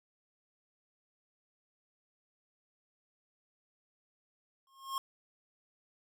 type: tone with exponential growth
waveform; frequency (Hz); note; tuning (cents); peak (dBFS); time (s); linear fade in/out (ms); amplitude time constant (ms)
square; 1077; C6; +50; -31; 4.67-4.98; 1; 67
effects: none